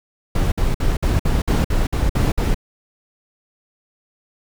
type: noise bursts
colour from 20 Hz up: brown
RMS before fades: -17 dBFS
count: 10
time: 0.35-2.545 s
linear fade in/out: 5 ms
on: 170 ms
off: 55 ms
effects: none